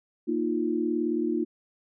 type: chord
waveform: sine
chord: Bb suspended fourth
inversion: none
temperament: just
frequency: 233.1 / 310.8 / 349.6 Hz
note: Bb3 / Eb4 / F4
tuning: 0 / -2 / +2 cents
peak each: -30 / -28 / -28 dBFS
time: 0.27-1.45 s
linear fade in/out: 20 ms
effects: none